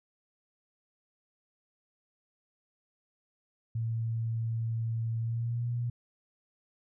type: tone with pitch glide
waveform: sine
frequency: 113.9 to 119.91 Hz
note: A#2 to A#2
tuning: -40 to +49 cents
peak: -29 dBFS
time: 3.75-5.9 s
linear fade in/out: 5 ms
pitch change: +89 cents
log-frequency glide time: 5.19-5.68 s
effects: none